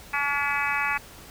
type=harmonic tone; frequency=285.1 Hz; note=C#4; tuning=49 cents sharp; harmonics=3 / 4 / 5 / 6 / 7 / 8 / 9; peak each=-31 / -31 / -31 / -31 / -31 / -31 / -31 dBFS; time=0.13-0.98 s; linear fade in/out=10 ms; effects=pink hiss -46 dBFS RMS until 1.3 s